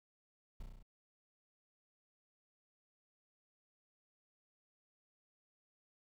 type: noise with echo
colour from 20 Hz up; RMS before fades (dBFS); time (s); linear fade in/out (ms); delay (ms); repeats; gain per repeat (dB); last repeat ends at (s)
brown; -45; 0.6-0.63; 5; 33; 6; -2; 0.828
effects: none